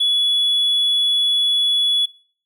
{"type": "tone", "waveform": "triangle", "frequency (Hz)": 3400, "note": "G#7", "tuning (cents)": 40, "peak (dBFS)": -12, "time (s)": [0, 2.06], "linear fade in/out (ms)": 10, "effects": ["noise-tail reverb RT60 0.5 s tail -25 dB re dry", "tanh soft clip ceiling -9 dBFS"]}